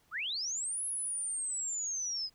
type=linear two-way sweep; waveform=sine; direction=up then down; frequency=1107 to 10670 to 4944 Hz; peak=-33 dBFS; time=0.11-2.3 s; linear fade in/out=50 ms; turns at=0.85 s; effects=pink hiss -69 dBFS RMS until 2.34 s